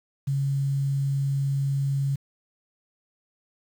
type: tone with quantisation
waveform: sine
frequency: 138.2 Hz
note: C#3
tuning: 5 cents flat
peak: -22 dBFS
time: 0.27-2.16 s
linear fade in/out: 10 ms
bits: 8
effects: none